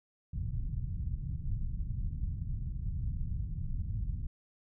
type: low-pass noise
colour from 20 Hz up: pink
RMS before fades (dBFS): -35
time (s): 0.33-4.27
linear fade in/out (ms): 5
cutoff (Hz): 140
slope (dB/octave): 24
effects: none